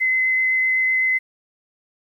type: tone with vibrato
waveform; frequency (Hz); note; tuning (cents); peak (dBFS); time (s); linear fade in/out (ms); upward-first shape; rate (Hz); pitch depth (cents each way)
sine; 2045; C7; -40; -16; 0-1.19; 20; sine; 7.9; 8
effects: 9-bit